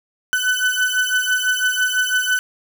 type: beating tone pair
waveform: 35% pulse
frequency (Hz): 1500 / 1506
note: F#6 / F#6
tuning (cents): +23 / +30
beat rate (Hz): 6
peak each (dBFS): -18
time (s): 0.33-2.39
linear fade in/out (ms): 0
effects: none